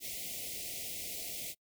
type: band-stop noise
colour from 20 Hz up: white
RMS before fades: -41 dBFS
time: 0-1.55 s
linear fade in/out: 50 ms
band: 740 to 2000 Hz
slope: 96 dB/octave
effects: noise-tail reverb RT60 0.1 s tail -26 dB re dry